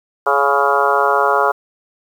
harmonic tone with a mistuned harmonic, 140 Hz, C#3, 18 cents sharp, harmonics 3 / 4 / 5 / 6 / 7 / 8 / 9 / 10, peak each -20 / -20 / -20 / -20 / -20 / -20 / -20 / -20 dBFS, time 0.26-1.52 s, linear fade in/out 10 ms, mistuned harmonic 7, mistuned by +26 cents, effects 7-bit

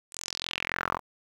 sawtooth tone with band-pass filter sweep, 43.65 Hz, F1, in tune, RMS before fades -34 dBFS, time 0.11-1 s, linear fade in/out 50 ms, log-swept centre 8700 to 940 Hz, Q 3.8, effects 9-bit

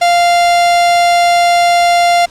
45% pulse tone, 696 Hz, F5, 6 cents flat, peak -7 dBFS, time 0.01-2.26 s, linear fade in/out 10 ms, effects pink hiss -40 dBFS RMS until 2.3 s + low-pass 8000 Hz 12 dB/octave

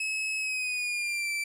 40% pulse tone with pitch glide, 2576 to 2335 Hz, E7 to D7, -41 to -11 cents, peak -28 dBFS, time 0-1.44 s, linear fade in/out 5 ms, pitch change -170 cents, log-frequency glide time 0.38-1.31 s, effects low-pass 12000 Hz 12 dB/octave

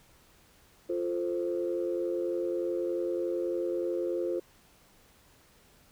sine chord, F major, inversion none, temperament equal, 349.2 / 440 / 523.3 Hz, F4 / A4 / C5, 0 / 0 / 0 cents, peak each -30 / -36 / -33 dBFS, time 0.89-4.4 s, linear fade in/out 10 ms, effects tanh soft clip ceiling -20 dBFS + pink hiss -61 dBFS RMS until 5.91 s

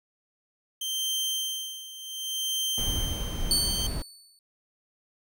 sawtooth tone with tremolo, 3136 Hz, G7, in tune, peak -23 dBFS, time 0.81-3.87 s, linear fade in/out 5 ms, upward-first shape sine, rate 0.68 Hz, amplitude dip 80%
brown noise, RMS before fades -31 dBFS, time 2.78-4.02 s, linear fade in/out 0 ms
25% pulse tone with exponential decay, 4479 Hz, C#8, 17 cents sharp, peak -15 dBFS, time 3.51-4.39 s, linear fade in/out 1 ms, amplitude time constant 190 ms
effects none

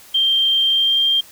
sine tone with pitch glide, 3166 to 3186 Hz, G7 to G7, +17 to +27 cents, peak -13 dBFS, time 0.14-1.21 s, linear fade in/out 10 ms, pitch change +10 cents, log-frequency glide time 0.7-0.99 s, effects white hiss -44 dBFS RMS until 1.31 s

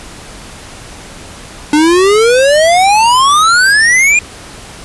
square exponential sweep, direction up, 293.6 to 2463 Hz, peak -6 dBFS, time 1.73-4.19 s, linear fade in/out 2 ms, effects pink hiss -31 dBFS RMS until 4.84 s + resampled to 24000 Hz

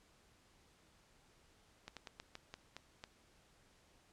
slowing click train, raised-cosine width 0.2 ms, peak -30 dBFS, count 8, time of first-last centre 1.88-3.039 s, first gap 87 ms, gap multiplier 1.21, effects pink hiss -69 dBFS RMS until 4.12 s + low-pass 9000 Hz 12 dB/octave

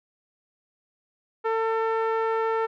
sawtooth tone with low-pass filter, 448.4 Hz, A4, 33 cents sharp, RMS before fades -25 dBFS, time 1.44-2.67 s, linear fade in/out 20 ms, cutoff 1400 Hz, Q 1.5, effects none

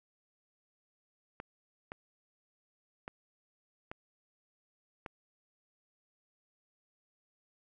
clicks, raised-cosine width 0.5 ms, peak -26 dBFS, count 5, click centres 1.401 / 1.919 / 3.079 / 3.915 / 5.062 s, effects none

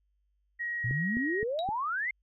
sine tone with pitch glide, 1896 to 1885.1 Hz, A#6 to A#6, +29 to +19 cents, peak -31 dBFS, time 0.59-1.44 s, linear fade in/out 20 ms, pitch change -10 cents, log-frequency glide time 1.24-1.33 s
sine exponential sweep, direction up, 111.3 to 2156 Hz, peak -29 dBFS, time 0.84-2.11 s, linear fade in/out 5 ms
click train, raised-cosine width 3 ms, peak -26 dBFS, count 4, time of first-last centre 0.91-1.689 s, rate 3.85 Hz
sine tone with exponential decay, 3837 Hz, A#7, 49 cents sharp, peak -32 dBFS, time 1.59-1.69 s, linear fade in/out 0 ms, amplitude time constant 20 ms
effects added 50 Hz sine -70 dBFS peak until 2.22 s

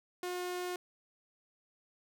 sawtooth tone, 359.3 Hz, F4, 49 cents sharp, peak -32 dBFS, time 0.23-0.76 s, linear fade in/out 2 ms, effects none

